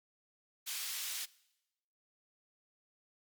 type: high-pass noise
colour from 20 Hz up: pink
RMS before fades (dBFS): -40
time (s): 0.66-1.26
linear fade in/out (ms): 20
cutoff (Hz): 2800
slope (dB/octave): 12
effects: noise-tail reverb RT60 0.9 s tail -21 dB re dry + Opus 48 kbps